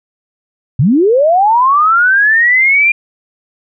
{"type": "linear sweep", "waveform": "sine", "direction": "up", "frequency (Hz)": [110, 2413], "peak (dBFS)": -6, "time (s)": [0.79, 2.92], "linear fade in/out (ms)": 5, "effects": []}